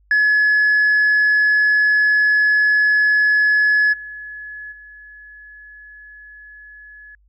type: tone with level steps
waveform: sine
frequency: 1701 Hz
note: G#6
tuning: 41 cents sharp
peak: -10 / -30 / -38 dBFS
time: 0.11-7.15 s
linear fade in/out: 2 ms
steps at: 3.92 / 4.71 s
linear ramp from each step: 20 ms
effects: tanh soft clip ceiling -10 dBFS + added 50 Hz sine -53 dBFS peak until 7.28 s